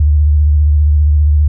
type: tone with vibrato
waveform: sine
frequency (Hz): 74.5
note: D2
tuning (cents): +25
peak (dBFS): -6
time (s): 0-1.48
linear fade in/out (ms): 5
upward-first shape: sine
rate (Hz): 15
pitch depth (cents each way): 60
effects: none